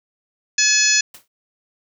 harmonic tone, 853 Hz, G#5, 46 cents sharp, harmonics 2 / 3 / 4 / 5 / 6 / 7 / 8, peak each -22 / -20 / -27 / -23 / -21 / -19 / -20 dBFS, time 0.58-1.01 s, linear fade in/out 5 ms
white noise with exponential decay, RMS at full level -35 dBFS, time 1.14-1.28 s, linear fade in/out 5 ms, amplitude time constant 29 ms
effects none

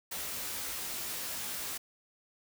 white noise with comb filter, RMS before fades -38 dBFS, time 0.11-1.78 s, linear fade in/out 10 ms, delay 17 ms, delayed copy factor +0.8, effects none

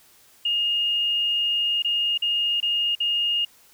sine tone with dropouts, 2843 Hz, F7, 30 cents sharp, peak -20 dBFS, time 0.45-3.45 s, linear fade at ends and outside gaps 5 ms, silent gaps 1.823-1.846 / 2.177-2.221 / 2.603-2.627 / 2.952-3.002 s, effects white hiss -55 dBFS RMS until 3.73 s

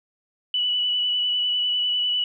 sine tone with vibrato, 2960 Hz, F#7, in tune, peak -20 dBFS, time 0.54-2.24 s, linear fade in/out 2 ms, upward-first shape square, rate 10 Hz, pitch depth 14 cents each way, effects none

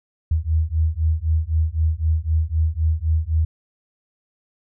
sine beating tone pair, 77.78 / 81.68 Hz, D#2 / E2, 0 / -15 cents, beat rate 3.9 Hz, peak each -20 dBFS, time 0.31-3.45 s, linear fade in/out 5 ms, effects none

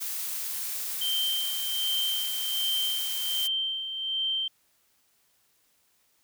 blue noise, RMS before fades -33 dBFS, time 0-3.48 s, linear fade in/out 20 ms
sine tone with tremolo, 3131 Hz, G7, 3 cents flat, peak -25 dBFS, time 1.01-4.48 s, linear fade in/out 5 ms, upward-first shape sine, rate 1.3 Hz, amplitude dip 55%
effects white hiss -68 dBFS RMS until 6.23 s

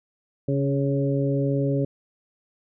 harmonic tone with a mistuned harmonic, 138.59 Hz, C#3, in tune, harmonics 1 / 2 / 3 / 4, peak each -23 / -26 / -28 / -29 dBFS, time 0.48-1.85 s, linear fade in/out 5 ms, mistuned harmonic 2, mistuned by +18 cents, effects none

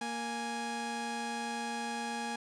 sawtooth tone pair together, 233.1 / 830.7 Hz, A#3 / G#5, 0 / 0 cents, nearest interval octave + minor seventh, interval 2200 cents, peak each -35 / -33 dBFS, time 0.01-2.36 s, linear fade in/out 5 ms, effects resampled to 22050 Hz

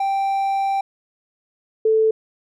triangle / sine tone pair in turn, 784 / 440 Hz, G5 / A4, 0 / 0 cents, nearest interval minor seventh, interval 1000 cents, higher first, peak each -16 / -13 dBFS, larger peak second, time 0-0.81 / 1.85-2.11 s, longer first, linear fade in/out 5 ms, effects none

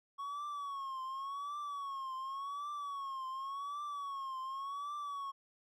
triangle tone with vibrato, 1108.7 Hz, C#6, in tune, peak -37 dBFS, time 0.18-5.32 s, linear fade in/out 20 ms, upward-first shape triangle, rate 0.89 Hz, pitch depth 110 cents each way, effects none

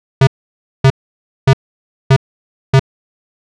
square tone bursts, 134.1 Hz, C3, 43 cents sharp, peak -5 dBFS, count 5, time 0.21-2.795 s, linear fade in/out 5 ms, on 61 ms, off 570 ms, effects low-pass 5000 Hz 12 dB/octave

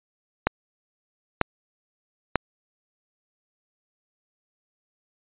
click train, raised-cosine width 0.5 ms, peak -3 dBFS, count 3, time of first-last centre 0.47-2.357 s, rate 1.06 Hz, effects resampled to 8000 Hz

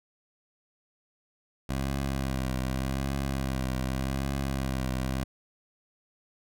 15% pulse tone with vibrato, 66.4 Hz, C2, 26 cents sharp, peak -22 dBFS, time 1.69-5.24 s, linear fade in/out 5 ms, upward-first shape triangle, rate 0.85 Hz, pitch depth 60 cents each way, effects none

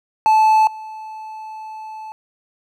triangle tone with level steps, 871 Hz, A5, 18 cents flat, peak -8 / -28 dBFS, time 0.26-2.12 s, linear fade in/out 0 ms, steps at 0.67 s, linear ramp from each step 2 ms, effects none

